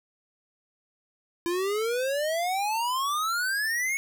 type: exponential sweep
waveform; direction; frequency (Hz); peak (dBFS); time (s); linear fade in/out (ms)
square; up; 337.5 to 2217; -26; 1.46-3.97; 0
effects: none